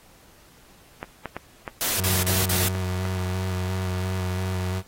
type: clicks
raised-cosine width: 0.5 ms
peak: -16 dBFS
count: 8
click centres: 1.029 / 1.257 / 1.366 / 1.678 / 2.297 / 2.531 / 2.752 / 3.053 s
type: noise bursts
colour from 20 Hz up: white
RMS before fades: -25 dBFS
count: 4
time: 1.81-2.684 s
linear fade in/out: 0 ms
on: 190 ms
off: 38 ms
type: tone with vibrato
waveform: 35% pulse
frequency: 92.5 Hz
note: F#2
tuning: in tune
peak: -23 dBFS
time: 1.96-4.83 s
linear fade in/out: 50 ms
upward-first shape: square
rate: 2.9 Hz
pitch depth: 16 cents each way
effects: pink hiss -54 dBFS RMS until 4.87 s + AAC 48 kbps